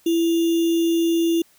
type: tone with sample-and-hold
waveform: sine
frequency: 334 Hz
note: E4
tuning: 23 cents sharp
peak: -16 dBFS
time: 0.06-1.42 s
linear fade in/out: 5 ms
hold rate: 3150 Hz
effects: white hiss -57 dBFS RMS until 1.58 s